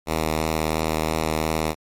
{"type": "tone with vibrato", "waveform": "5% pulse", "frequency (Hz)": 79, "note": "D#2", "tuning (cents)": 27, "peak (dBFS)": -10, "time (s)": [0.06, 1.75], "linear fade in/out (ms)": 50, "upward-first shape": "sine", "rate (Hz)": 2.9, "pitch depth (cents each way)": 15, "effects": ["MP3 64 kbps"]}